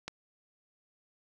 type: click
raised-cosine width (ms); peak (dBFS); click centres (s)
0.2; -20; 0.08
effects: none